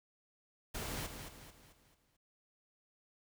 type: noise with echo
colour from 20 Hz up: pink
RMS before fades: -41 dBFS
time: 0.74-1.07 s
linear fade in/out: 10 ms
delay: 220 ms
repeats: 5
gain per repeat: -7 dB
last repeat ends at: 2.17 s
effects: none